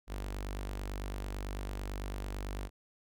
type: tone with notch filter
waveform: sawtooth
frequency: 49 Hz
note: G1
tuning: in tune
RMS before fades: -39 dBFS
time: 0.07-2.7 s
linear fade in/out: 50 ms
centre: 140 Hz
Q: 1.2
effects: none